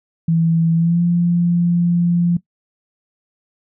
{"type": "tone with pitch glide", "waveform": "sine", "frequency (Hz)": [164.81, 173], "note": ["E3", "F3"], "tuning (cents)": [0, -16], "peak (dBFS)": -12, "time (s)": [0.28, 2.37], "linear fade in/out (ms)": 5, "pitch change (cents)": 84, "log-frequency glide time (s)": [0.75, 1.02], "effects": ["noise-tail reverb RT60 0.1 s tail -18 dB re dry"]}